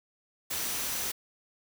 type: tone in noise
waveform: sine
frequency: 5920 Hz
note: F#8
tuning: in tune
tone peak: -42 dBFS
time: 0.55-1.1 s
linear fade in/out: 10 ms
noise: white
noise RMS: -33 dBFS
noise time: 0.5-1.12 s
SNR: -12 dB
effects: none